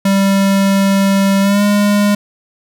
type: tone with pitch glide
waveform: square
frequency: 196 to 205 Hz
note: G3 to G#3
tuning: 0 to -22 cents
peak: -10 dBFS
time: 0.05-2.15 s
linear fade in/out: 5 ms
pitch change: +78 cents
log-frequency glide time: 1.41-1.63 s
effects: none